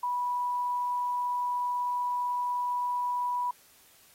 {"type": "tone", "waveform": "sine", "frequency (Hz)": 981, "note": "B5", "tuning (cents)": -12, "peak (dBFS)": -27, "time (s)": [0.03, 3.51], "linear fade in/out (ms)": 5, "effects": ["white hiss -59 dBFS RMS until 4.14 s", "AAC 48 kbps"]}